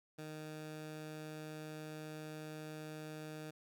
15% pulse tone, 154.6 Hz, D#3, 11 cents flat, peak -39 dBFS, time 0.18-3.51 s, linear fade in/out 10 ms, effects none

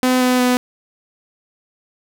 sawtooth tone with pitch steps, 254.2 / 251.7 / 249.3 Hz, C4 / B3 / B3, -50 / +33 / +16 cents, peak -9 dBFS, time 0.03-0.57 s, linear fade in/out 0 ms, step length 180 ms, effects none

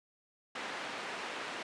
white band-pass noise, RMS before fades -41 dBFS, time 0.55-1.63 s, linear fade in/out 5 ms, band 260 to 2200 Hz, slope 12 dB/octave, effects resampled to 22050 Hz

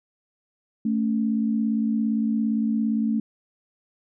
sine tone pair together, 221.1 / 278.6 Hz, A3 / C#4, +9 / +9 cents, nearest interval major third, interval 400 cents, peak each -21 / -28 dBFS, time 0.85-3.2 s, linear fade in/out 5 ms, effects none

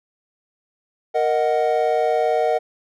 triangle chord, D# minor, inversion second, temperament equal, 466.2 / 622.3 / 740 Hz, A#4 / D#5 / F#5, 0 / 0 / 0 cents, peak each -19 dBFS, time 1.14-2.59 s, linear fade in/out 20 ms, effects none

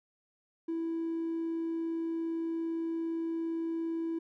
triangle tone with amplitude modulation, 329.6 Hz, E4, in tune, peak -27 dBFS, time 0.68-4.19 s, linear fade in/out 10 ms, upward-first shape sine, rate 57.5 Hz, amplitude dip 25%, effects tanh soft clip ceiling -27 dBFS

